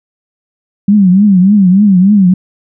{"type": "tone with vibrato", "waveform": "sine", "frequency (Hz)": 194.3, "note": "G3", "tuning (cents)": -15, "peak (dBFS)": -3, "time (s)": [0.88, 2.34], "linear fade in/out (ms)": 5, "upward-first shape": "triangle", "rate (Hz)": 3.4, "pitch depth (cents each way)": 170, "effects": []}